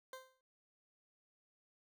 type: tone with exponential decay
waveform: 20% pulse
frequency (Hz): 520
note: C5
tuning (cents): -11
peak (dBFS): -40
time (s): 0.13-0.41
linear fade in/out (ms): 2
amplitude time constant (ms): 60
effects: none